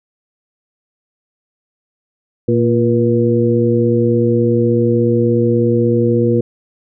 harmonic tone with a mistuned harmonic, 116.54 Hz, A#2, in tune, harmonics 1 / 2 / 3 / 4, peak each -16 / -16 / -16 / -16 dBFS, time 2.48-6.41 s, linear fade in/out 5 ms, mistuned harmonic 4, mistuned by +51 cents, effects none

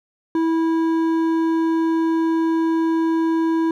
sine tone with hard clipping, 326.5 Hz, E4, 17 cents flat, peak -18 dBFS, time 0.35-3.71 s, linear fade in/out 2 ms, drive 8 dB, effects none

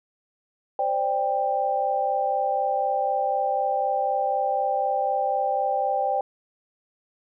sine chord, C suspended second, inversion none, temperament equal with one note detuned, 523.3 / 587.3 / 790.8 Hz, C5 / D5 / G5, 0 / 0 / +15 cents, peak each -28 / -28 / -23 dBFS, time 0.79-6.21 s, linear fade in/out 2 ms, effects none

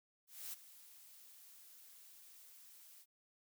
blue noise with ADSR envelope, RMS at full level -45 dBFS, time 0.27-3.06 s, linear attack 260 ms, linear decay 17 ms, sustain -15 dB, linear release 51 ms, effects none

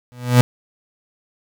35% pulse tone with exponential growth, 123.47 Hz, B2, in tune, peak -3 dBFS, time 0.12-0.41 s, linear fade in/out 0 ms, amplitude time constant 63 ms, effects none

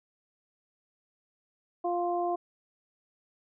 harmonic tone, 350 Hz, F4, 4 cents sharp, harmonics 1 / 2 / 3, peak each -31 / -29 / -38 dBFS, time 1.84-2.36 s, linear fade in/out 10 ms, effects none

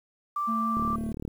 sine tone, 1174.7 Hz, D6, in tune, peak -26 dBFS, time 0.36-0.96 s, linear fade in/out 5 ms
triangle tone with vibrato, 223.2 Hz, A3, 25 cents sharp, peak -27 dBFS, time 0.47-1.13 s, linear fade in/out 20 ms, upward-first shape triangle, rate 6 Hz, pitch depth 12 cents each way
click train, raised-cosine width 3 ms, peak -22 dBFS, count 20, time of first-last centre 0.77-1.278 s, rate 37.4 Hz
effects 9-bit

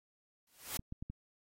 white noise with exponential growth, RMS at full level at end -36 dBFS, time 0.47-0.77 s, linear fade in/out 2 ms, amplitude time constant 65 ms
clicks, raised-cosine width 5 ms, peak -30 dBFS, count 4, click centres 0.794 / 0.924 / 1.025 / 1.1 s
effects AAC 48 kbps

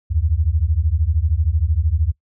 sine beating tone pair, 72.9 / 85.9 Hz, D2 / F2, -12 / -28 cents, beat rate 13 Hz, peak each -18 dBFS, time 0.1-2.12 s, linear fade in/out 20 ms, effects noise-tail reverb RT60 0.1 s tail -20 dB re dry

